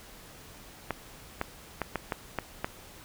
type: clicks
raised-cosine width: 0.5 ms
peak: -14 dBFS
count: 7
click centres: 0.907 / 1.414 / 1.817 / 1.957 / 2.122 / 2.387 / 2.645 s
effects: pink hiss -50 dBFS RMS until 3.04 s